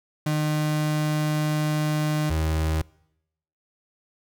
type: tone pair in turn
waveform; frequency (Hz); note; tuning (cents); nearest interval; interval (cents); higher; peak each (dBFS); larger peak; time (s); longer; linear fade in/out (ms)
35% pulse; 152.3 / 78.84; D#3 / D#2; -37 / +23; major seventh; 1140; first; -20; neither; 0.26-2.3 / 2.3-2.82; first; 5
effects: noise-tail reverb RT60 0.8 s tail -24 dB re dry